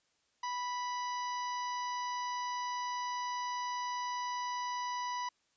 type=harmonic tone; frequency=985 Hz; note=B5; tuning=5 cents flat; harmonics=1 / 2 / 3 / 4 / 5 / 6; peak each=-35 / -45 / -51 / -53 / -50 / -51 dBFS; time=0.43-5.29 s; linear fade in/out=5 ms; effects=white hiss -75 dBFS RMS until 5.56 s + resampled to 16000 Hz